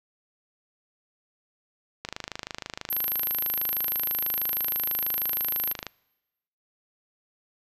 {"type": "click train", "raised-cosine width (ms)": 0.2, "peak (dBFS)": -15, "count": 101, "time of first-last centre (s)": [2.05, 5.867], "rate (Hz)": 26.2}
{"type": "tone", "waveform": "sine", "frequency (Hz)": 12720, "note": "G9", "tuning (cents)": 24, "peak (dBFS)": -25, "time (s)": [2.9, 5.73], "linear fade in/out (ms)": 5}
{"effects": ["noise-tail reverb RT60 1.0 s tail -25 dB re dry"]}